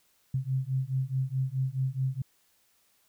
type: beating tone pair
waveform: sine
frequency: 129.6 / 134.3 Hz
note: C3 / C3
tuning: -16 / +46 cents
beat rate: 4.7 Hz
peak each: -30 dBFS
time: 0.34-2.22 s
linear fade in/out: 5 ms
effects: white hiss -68 dBFS RMS until 3.08 s